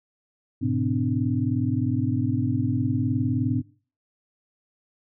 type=tone cluster; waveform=sine; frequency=104.2 / 123.8 / 146.9 / 255.5 / 295.1 Hz; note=G#2 / B2 / D3 / C4 / D4; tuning=+6 / +5 / +1 / -41 / +8 cents; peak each=-27 / -27 / -35 / -26 / -29 dBFS; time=0.61-3.62 s; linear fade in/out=20 ms; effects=noise-tail reverb RT60 0.4 s tail -21 dB re dry